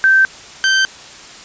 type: tone pair in turn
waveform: sine / sawtooth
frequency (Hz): 1555 / 1555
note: G6 / G6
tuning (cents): -14 / -14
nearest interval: unison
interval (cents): 0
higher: neither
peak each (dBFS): -7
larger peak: neither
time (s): 0.04-0.25 / 0.64-0.85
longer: neither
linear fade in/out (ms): 0
effects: white hiss -36 dBFS RMS until 1.44 s + resampled to 16000 Hz